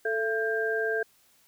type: tone cluster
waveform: sine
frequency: 441.7 / 674 / 1592 Hz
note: A4 / E5 / G6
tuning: +7 / +38 / +26 cents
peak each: -28 / -34 / -29 dBFS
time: 0.05-1.03 s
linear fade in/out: 5 ms
effects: white hiss -63 dBFS RMS until 1.47 s